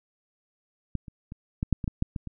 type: clicks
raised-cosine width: 5 ms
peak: -16 / -29 / -26 / -14 / -9 / -19 / -15 / -12 / -19 / -24 dBFS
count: 10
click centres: 0.953 / 1.082 / 1.321 / 1.629 / 1.727 / 1.842 / 1.878 / 2.024 / 2.162 / 2.273 s
effects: none